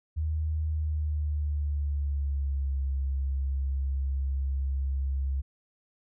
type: tone with pitch glide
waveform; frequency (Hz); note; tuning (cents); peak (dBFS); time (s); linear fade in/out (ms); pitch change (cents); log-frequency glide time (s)
sine; 77.78 to 67.71; D#2 to C#2; 0 to -40; -26; 0.16-5.42; 20; -240; 0.67-2.81
effects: none